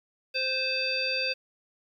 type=harmonic tone with a mistuned harmonic; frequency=522 Hz; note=C5; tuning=4 cents flat; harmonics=1 / 3 / 5 / 7 / 9; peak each=-34 / -38 / -29 / -38 / -31 dBFS; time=0.34-1.34 s; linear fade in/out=20 ms; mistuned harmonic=7; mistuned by=-34 cents; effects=10-bit